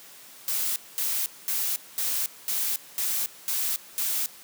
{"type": "noise bursts", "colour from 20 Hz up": "blue", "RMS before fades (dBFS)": -27, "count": 8, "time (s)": [0.48, 4.26], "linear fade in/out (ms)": 0, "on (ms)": 280, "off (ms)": 220, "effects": ["white hiss -48 dBFS RMS until 4.43 s", "high-pass 150 Hz 12 dB/octave"]}